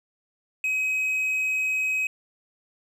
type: tone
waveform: triangle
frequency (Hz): 2536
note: D#7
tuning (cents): +32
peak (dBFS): -21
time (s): 0.64-2.07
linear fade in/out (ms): 2
effects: none